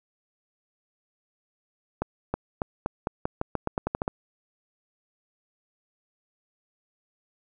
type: accelerating click train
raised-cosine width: 1 ms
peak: -12 dBFS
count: 14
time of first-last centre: 2.02-4.079 s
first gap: 320 ms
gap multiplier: 0.87
effects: none